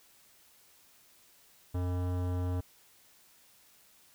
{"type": "tone with hard clipping", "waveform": "sine", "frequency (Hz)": 89.9, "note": "F#2", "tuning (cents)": -49, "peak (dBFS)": -32, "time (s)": [1.74, 2.61], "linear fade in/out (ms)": 10, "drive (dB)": 18, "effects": ["white hiss -62 dBFS RMS until 4.14 s"]}